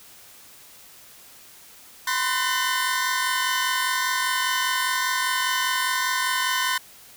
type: tone cluster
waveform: sawtooth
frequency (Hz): 1005 / 1050 / 1507 / 1808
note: B5 / C6 / F#6 / A6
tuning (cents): +30 / +6 / +31 / +47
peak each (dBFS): -24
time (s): 2.07-6.78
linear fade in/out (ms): 5
effects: white hiss -48 dBFS RMS until 7.16 s